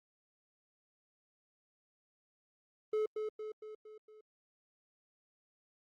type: tone with echo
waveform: triangle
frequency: 430 Hz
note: A4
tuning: 40 cents flat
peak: -28 dBFS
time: 2.93-3.06 s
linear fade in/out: 5 ms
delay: 230 ms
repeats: 5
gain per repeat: -5 dB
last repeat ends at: 4.21 s
effects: Opus 32 kbps